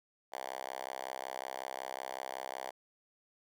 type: tone with high-pass filter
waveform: 5% pulse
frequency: 65.41 Hz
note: C2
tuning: in tune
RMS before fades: -42 dBFS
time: 0.32-2.71 s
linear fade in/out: 10 ms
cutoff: 740 Hz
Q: 2.1
effects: none